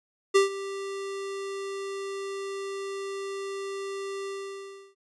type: tone with ADSR envelope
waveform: square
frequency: 393 Hz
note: G4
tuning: 4 cents sharp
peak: -16 dBFS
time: 0.34-4.95 s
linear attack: 18 ms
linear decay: 130 ms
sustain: -17 dB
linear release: 680 ms
effects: resampled to 22050 Hz